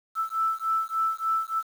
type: beating tone pair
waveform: sine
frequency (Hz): 1318.5 / 1321.9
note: E6 / E6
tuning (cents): 0 / +4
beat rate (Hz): 3.4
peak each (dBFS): -27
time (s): 0.15-1.63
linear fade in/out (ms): 50
effects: 8-bit